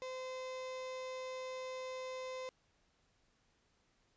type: tone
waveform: 35% pulse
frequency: 515 Hz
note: C5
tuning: 28 cents flat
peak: -40 dBFS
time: 0.02-2.49 s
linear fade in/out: 0 ms
effects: pink hiss -75 dBFS RMS until 4.16 s + resampled to 16000 Hz